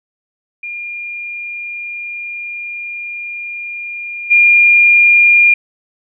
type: tone with level steps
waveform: sine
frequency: 2410 Hz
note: D7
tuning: 44 cents sharp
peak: -22 / -5 dBFS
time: 0.63-5.54 s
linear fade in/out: 5 ms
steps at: 4.3 s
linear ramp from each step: 20 ms
effects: none